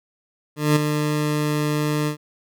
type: tone with ADSR envelope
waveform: 20% pulse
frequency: 150.1 Hz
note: D3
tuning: 38 cents sharp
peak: -8 dBFS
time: 0.56-2.17 s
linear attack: 200 ms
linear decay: 12 ms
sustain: -7 dB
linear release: 98 ms
effects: none